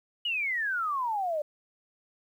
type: exponential sweep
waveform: sine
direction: down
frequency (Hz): 2958 to 581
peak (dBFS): -27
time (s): 0.25-1.42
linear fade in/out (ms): 5
effects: 10-bit